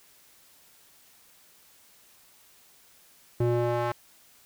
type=tone with band-pass filter sweep; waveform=square; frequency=119.6 Hz; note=A#2; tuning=45 cents sharp; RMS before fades=-26 dBFS; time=3.4-3.92 s; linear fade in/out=5 ms; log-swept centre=290 to 990 Hz; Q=1.2; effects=white hiss -58 dBFS RMS until 4.45 s